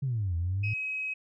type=exponential two-way sweep; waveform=sine; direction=down then up; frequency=142.5 to 82.6 to 110.5 Hz; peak=-26 dBFS; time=0.02-0.74 s; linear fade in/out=10 ms; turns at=0.36 s
type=tone; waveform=sine; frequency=2544 Hz; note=D#7; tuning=38 cents sharp; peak=-30 dBFS; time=0.63-1.14 s; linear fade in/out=10 ms
effects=tanh soft clip ceiling -22 dBFS